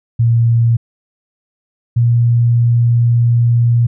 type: tone pair in turn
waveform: sine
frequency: 116.54 / 118.51 Hz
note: A#2 / A#2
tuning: 0 / +29 cents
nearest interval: unison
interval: 29 cents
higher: second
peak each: -8 dBFS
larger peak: neither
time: 0.19-0.77 / 1.96-3.87 s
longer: second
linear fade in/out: 10 ms
effects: none